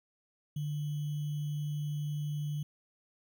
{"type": "tone with sample-and-hold", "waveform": "sine", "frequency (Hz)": 148, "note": "D3", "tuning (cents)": 14, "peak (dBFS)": -32, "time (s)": [0.56, 2.63], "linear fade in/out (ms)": 5, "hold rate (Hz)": 3150, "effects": []}